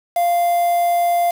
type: tone with quantisation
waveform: triangle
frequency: 695 Hz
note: F5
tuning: 9 cents flat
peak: -12 dBFS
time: 0.16-1.31 s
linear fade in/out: 5 ms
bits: 5
effects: none